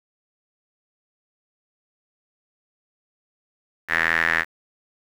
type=tone with band-pass filter; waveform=sawtooth; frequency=82.41 Hz; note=E2; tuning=in tune; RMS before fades=-21 dBFS; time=3.88-4.45 s; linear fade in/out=50 ms; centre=1800 Hz; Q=6.9; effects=8-bit